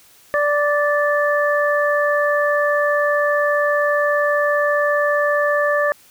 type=harmonic tone; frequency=585 Hz; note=D5; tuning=7 cents flat; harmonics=1 / 2 / 3; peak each=-17 / -22 / -20 dBFS; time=0.34-5.92 s; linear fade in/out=0 ms; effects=white hiss -50 dBFS RMS until 6.1 s